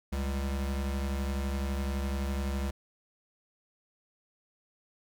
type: tone pair together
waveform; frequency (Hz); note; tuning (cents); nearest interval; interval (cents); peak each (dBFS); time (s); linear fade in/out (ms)
square; 69.16 / 195.6; C#2 / G3; -3 / -4; octave + tritone; 1799; -31 / -39; 0.12-2.71; 10
effects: none